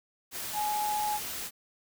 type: tone in noise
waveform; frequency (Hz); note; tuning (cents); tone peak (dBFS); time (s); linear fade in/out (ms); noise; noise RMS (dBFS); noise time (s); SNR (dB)
sine; 841; G#5; +22; -28; 0.53-1.2; 50; white; -37; 0.31-1.51; +6
effects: none